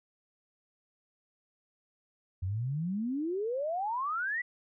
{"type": "exponential sweep", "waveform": "sine", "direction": "up", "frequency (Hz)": [87.31, 2005], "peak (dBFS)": -30, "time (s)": [2.42, 4.42], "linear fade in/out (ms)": 10, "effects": []}